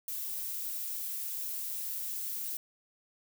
violet noise, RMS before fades -37 dBFS, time 0.08-2.57 s, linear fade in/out 2 ms, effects none

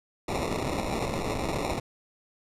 white noise with sample-and-hold, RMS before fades -30 dBFS, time 0.28-1.8 s, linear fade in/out 5 ms, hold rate 1575 Hz, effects low-pass 10000 Hz 12 dB/octave

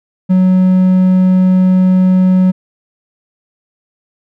triangle tone, 185.2 Hz, F#3, 2 cents sharp, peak -4 dBFS, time 0.29-2.52 s, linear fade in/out 20 ms, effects none

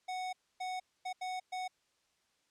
square tone bursts at uneven times, 740 Hz, F#5, in tune, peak -37 dBFS, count 5, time 0.08-0.33 / 0.6-0.8 / 1.05-1.13 / 1.21-1.4 / 1.52-1.68 s, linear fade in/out 10 ms, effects white hiss -75 dBFS RMS until 2.5 s + low-pass 7000 Hz 12 dB/octave

